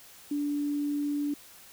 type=tone; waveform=sine; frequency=290.5 Hz; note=D4; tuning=19 cents flat; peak=-27 dBFS; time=0.31-1.34 s; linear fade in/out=5 ms; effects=white hiss -52 dBFS RMS until 1.72 s